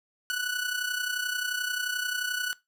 sawtooth tone with amplitude modulation, 1480 Hz, F#6, in tune, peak -22 dBFS, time 0.3-2.53 s, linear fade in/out 0 ms, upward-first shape sine, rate 31.4 Hz, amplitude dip 60%, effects noise-tail reverb RT60 0.2 s tail -19 dB re dry

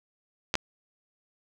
clicks, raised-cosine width 0.2 ms, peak -8 dBFS, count 2, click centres 0.541 / 0.554 s, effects none

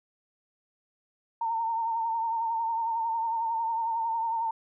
sine tone with vibrato, 911 Hz, A#5, 40 cents flat, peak -26 dBFS, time 1.41-4.51 s, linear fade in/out 5 ms, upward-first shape sine, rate 11 Hz, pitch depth 41 cents each way, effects none

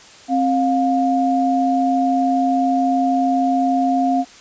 sine tone pair together, 265.2 / 708 Hz, C4 / F5, +23 / +23 cents, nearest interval octave + perfect fourth, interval 1700 cents, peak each -17 / -17 dBFS, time 0.28-4.25 s, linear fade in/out 50 ms, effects white hiss -43 dBFS RMS until 4.4 s + resampled to 16000 Hz

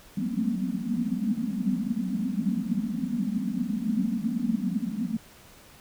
pink band-pass noise, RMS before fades -28 dBFS, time 0.17-5.17 s, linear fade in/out 5 ms, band 180 to 260 Hz, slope 96 dB/octave, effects pink hiss -52 dBFS RMS until 5.8 s

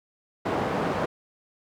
white band-pass noise, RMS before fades -27 dBFS, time 0.45-1.06 s, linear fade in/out 10 ms, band 110 to 820 Hz, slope 12 dB/octave, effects none

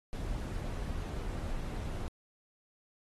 brown noise, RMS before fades -37 dBFS, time 0.13-2.08 s, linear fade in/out 0 ms, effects AAC 32 kbps

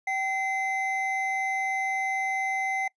triangle tone pair together, 770.9 / 2058 Hz, G5 / C7, -29 / -29 cents, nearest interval octave + perfect fourth, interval 1700 cents, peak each -27 / -26 dBFS, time 0.07-2.88 s, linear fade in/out 5 ms, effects noise-tail reverb RT60 0.1 s tail -24 dB re dry + resampled to 22050 Hz

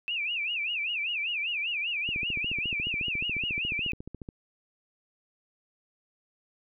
sine tone with vibrato, 2586 Hz, E7, 34 cents flat, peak -28 dBFS, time 0.08-3.92 s, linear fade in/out 0 ms, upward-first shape sine, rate 5.1 Hz, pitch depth 200 cents each way
click train, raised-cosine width 3 ms, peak -26 dBFS, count 32, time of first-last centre 2.09-4.289 s, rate 14.1 Hz
effects none

